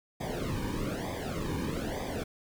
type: noise with flanger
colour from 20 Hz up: brown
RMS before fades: -34 dBFS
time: 0.2-2.24 s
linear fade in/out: 10 ms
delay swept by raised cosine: 0.71 to 1.53 ms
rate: 1.1 Hz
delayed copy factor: -0.9
effects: none